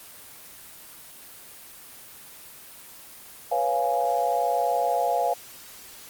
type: chord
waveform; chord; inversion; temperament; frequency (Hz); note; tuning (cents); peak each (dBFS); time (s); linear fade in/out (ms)
sine; C# dominant seventh; third; equal; 493.9 / 554.4 / 698.5 / 830.6; B4 / C#5 / E#5 / G#5; 0 / 0 / 0 / 0; -29 / -29 / -24 / -27; 3.51-5.34; 10
effects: white hiss -45 dBFS RMS until 6.09 s + Opus 24 kbps